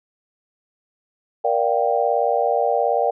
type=chord; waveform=sine; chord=G minor seventh; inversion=first; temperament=just; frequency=470.4 / 588 / 705.6 / 784 Hz; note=Bb4 / D5 / F5 / G5; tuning=+16 / +2 / +18 / 0 cents; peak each=-22 dBFS; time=1.44-3.11 s; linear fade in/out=10 ms; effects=none